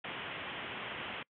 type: low-pass noise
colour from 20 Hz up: white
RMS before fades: -42 dBFS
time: 0.04-1.23 s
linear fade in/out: 5 ms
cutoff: 3300 Hz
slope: 96 dB/octave
effects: noise-tail reverb RT60 0.1 s tail -26 dB re dry + high-pass 100 Hz 12 dB/octave